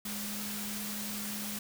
sine tone in noise, 207.7 Hz, G#3, in tune, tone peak -40 dBFS, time 0.05-1.59 s, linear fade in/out 5 ms, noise white, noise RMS -39 dBFS, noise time 0.05-1.59 s, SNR -4 dB, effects none

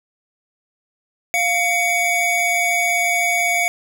square tone pair together, 698.5 / 2247 Hz, F5 / C#7, 0 / +23 cents, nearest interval octave + minor sixth, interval 2023 cents, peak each -22 / -18 dBFS, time 1.34-3.68 s, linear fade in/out 0 ms, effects none

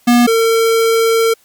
square tone pair in turn, 240.9 / 453.7 Hz, B3 / A#4, -43 / -47 cents, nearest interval major seventh, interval 1096 cents, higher second, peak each -7 / -10 dBFS, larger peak first, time 0.07-0.27 / 0.27-1.34 s, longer second, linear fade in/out 10 ms, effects white hiss -52 dBFS RMS until 1.44 s + MP3 96 kbps

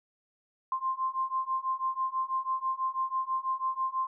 sine beating tone pair, 1046.5 / 1052.6 Hz, C6 / C6, 0 / +10 cents, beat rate 6.1 Hz, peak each -32 / -31 dBFS, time 0.72-4.07 s, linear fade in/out 2 ms, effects none

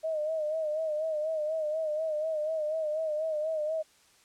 sine tone with vibrato, 622.3 Hz, D#5, in tune, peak -28 dBFS, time 0.03-3.83 s, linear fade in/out 20 ms, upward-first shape sine, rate 4.1 Hz, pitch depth 64 cents each way, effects white hiss -62 dBFS RMS until 4.24 s + low-pass 9000 Hz 12 dB/octave

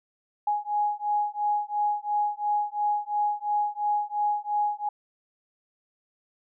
sine beating tone pair, 830.6 / 833.5 Hz, G#5 / G#5, 0 / +6 cents, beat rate 2.9 Hz, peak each -27 dBFS, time 0.47-4.89 s, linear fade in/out 5 ms, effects none

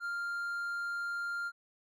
triangle tone, 1396.9 Hz, F6, in tune, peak -32 dBFS, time 0-1.52 s, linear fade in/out 50 ms, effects none

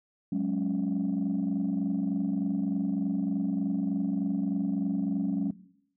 sine chord, F# suspended second, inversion none, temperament equal with one note detuned, 184.36 / 207.7 / 277.2 Hz, F#3 / G#3 / C#4, -6 / 0 / 0 cents, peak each -29 dBFS, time 0.32-5.51 s, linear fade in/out 5 ms, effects noise-tail reverb RT60 0.7 s tail -18 dB re dry + tanh soft clip ceiling -21 dBFS

